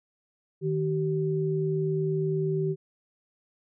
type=tone pair together; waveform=sine; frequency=155.5 / 384 Hz; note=D#3 / G4; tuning=-1 / -36 cents; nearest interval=octave + major third; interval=1565 cents; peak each=-27 dBFS; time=0.61-2.76 s; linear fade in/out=50 ms; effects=none